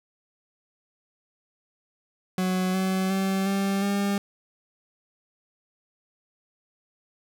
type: tone with pitch steps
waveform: 40% pulse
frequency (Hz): 185 / 188.67 / 192.41 / 196.23 / 200.1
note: F#3 / F#3 / G3 / G3 / G3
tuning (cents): 0 / +34 / -32 / +2 / +36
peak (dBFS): -22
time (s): 2.38-4.18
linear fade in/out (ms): 2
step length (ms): 360
effects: none